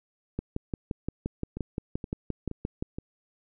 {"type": "two click trains", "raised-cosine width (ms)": 3, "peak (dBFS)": [-17, -22], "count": [15, 4], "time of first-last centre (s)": [[0.39, 2.825], [1.57, 2.985]], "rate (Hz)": [5.75, 2.12], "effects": []}